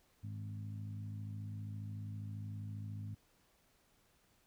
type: harmonic tone with a mistuned harmonic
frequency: 52.8 Hz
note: G#1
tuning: 29 cents sharp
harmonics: 2 / 3 / 4 / 5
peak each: -42 / -53 / -52 / -57 dBFS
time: 0.23-3.15 s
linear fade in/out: 10 ms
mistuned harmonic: 2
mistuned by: -32 cents
effects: pink hiss -72 dBFS RMS until 4.46 s